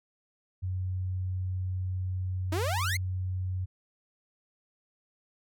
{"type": "tone", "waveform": "sine", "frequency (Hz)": 92.5, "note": "F#2", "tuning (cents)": 0, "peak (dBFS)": -29, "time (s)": [0.62, 3.66], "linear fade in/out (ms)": 20}
{"type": "exponential sweep", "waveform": "sawtooth", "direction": "up", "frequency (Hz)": [300, 2217], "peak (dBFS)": -26, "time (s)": [2.52, 2.97], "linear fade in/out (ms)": 5}
{"effects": []}